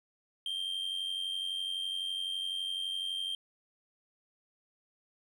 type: tone with amplitude modulation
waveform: triangle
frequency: 3171 Hz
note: G7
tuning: 19 cents sharp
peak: -29 dBFS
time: 0.46-3.35 s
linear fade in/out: 2 ms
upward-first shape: sine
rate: 91.9 Hz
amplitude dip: 60%
effects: none